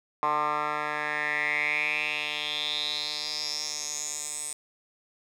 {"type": "tone with band-pass filter sweep", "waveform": "10% pulse", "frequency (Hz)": 149.9, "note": "D3", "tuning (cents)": 36, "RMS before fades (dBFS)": -30, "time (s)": [0.23, 4.53], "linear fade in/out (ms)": 0, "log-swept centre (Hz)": [1100, 8600], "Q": 6.1, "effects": []}